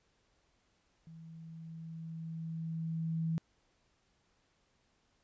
sine tone with level ramp, 162.7 Hz, E3, 22 cents flat, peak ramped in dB -49 to -30 dBFS, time 1.07-3.38 s, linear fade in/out 0 ms, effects pink hiss -74 dBFS RMS until 5.23 s + resampled to 16000 Hz

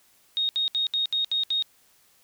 sine tone bursts, 3729 Hz, A#7, in tune, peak -22 dBFS, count 7, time 0.37-1.624 s, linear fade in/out 0 ms, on 120 ms, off 69 ms, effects white hiss -61 dBFS RMS until 2.23 s

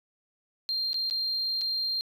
triangle tone with dropouts, 4186 Hz, C8, in tune, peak -24 dBFS, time 0.69-2.01 s, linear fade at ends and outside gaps 0 ms, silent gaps 0.931-0.943 / 1.099-1.109 / 1.611-1.615 s, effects tanh soft clip ceiling -24 dBFS

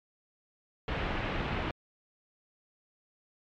pink low-pass noise, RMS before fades -33 dBFS, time 0.88-1.71 s, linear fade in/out 2 ms, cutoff 3000 Hz, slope 24 dB/octave, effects MP3 64 kbps

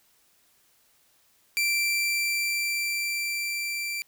sawtooth tone with level ramp, 2349 Hz, D7, in tune, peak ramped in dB -19 to -26 dBFS, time 1.57-4.02 s, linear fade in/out 0 ms, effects white hiss -64 dBFS RMS until 4.07 s

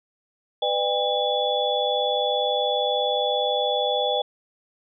sine tone cluster, 501 / 601 / 804 / 3427 Hz, B4 / D5 / G5 / A7, +25 / +40 / +44 / -46 cents, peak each -26 dBFS, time 0.62-4.22 s, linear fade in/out 5 ms, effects none

